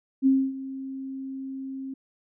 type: tone with ADSR envelope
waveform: sine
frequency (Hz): 267.3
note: C4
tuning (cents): +37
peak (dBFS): -15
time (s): 0.22-1.94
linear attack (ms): 43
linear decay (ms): 260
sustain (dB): -17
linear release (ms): 6
effects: none